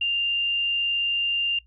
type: tone with frequency modulation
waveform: sine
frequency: 2794 Hz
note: F7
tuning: in tune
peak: -21 dBFS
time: 0.01-1.59 s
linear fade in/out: 5 ms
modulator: 58.6 Hz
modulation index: 0.35
effects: noise-tail reverb RT60 0.1 s tail -21 dB re dry + added 60 Hz sine -54 dBFS peak until 1.66 s